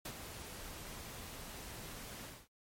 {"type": "noise with ADSR envelope", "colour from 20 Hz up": "pink", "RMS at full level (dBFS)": -42, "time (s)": [0.05, 2.48], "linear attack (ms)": 5, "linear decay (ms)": 67, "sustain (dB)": -6, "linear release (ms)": 230, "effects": ["noise-tail reverb RT60 0.1 s tail -26 dB re dry", "MP3 64 kbps"]}